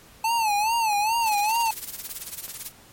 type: tone with vibrato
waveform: square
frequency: 873 Hz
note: A5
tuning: 14 cents flat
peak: -21 dBFS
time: 0.24-1.71 s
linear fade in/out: 5 ms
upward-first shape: sine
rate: 2.4 Hz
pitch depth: 120 cents each way
type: click train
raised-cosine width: 0.5 ms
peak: -30 dBFS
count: 5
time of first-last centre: 0.93-2.48 s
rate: 2.58 Hz
type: noise with tremolo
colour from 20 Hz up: blue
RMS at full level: -31 dBFS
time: 1.21-2.72 s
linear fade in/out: 50 ms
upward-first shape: sine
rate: 18 Hz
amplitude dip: 80%
effects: pink hiss -51 dBFS RMS until 2.92 s + MP3 64 kbps